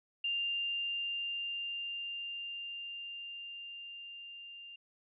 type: tone with level ramp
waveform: sine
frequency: 2794 Hz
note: F7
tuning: in tune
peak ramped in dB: -31 to -47 dBFS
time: 0.24-4.76 s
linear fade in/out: 5 ms
effects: none